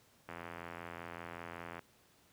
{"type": "click train", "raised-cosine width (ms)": 0.5, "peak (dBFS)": -29, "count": 129, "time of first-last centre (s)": [0.29, 1.792], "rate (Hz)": 85.2, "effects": ["pink hiss -67 dBFS RMS until 2.32 s", "high-pass 80 Hz 12 dB/octave"]}